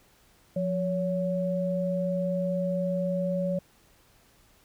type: tone pair together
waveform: sine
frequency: 177.02 / 562 Hz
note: F3 / C#5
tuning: +24 / +24 cents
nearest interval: octave + minor sixth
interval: 2000 cents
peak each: -28 dBFS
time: 0.56-3.59 s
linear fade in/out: 5 ms
effects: pink hiss -61 dBFS RMS until 4.64 s